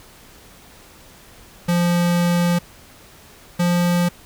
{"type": "tone pair in turn", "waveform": "square", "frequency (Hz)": [174, 174.99], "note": ["F3", "F3"], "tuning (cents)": [-6, 4], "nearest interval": "unison", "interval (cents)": 10, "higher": "second", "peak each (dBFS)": -16, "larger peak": "neither", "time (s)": [[1.68, 2.59], [3.59, 4.09]], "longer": "first", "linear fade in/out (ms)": 10, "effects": ["pink hiss -46 dBFS RMS until 4.25 s"]}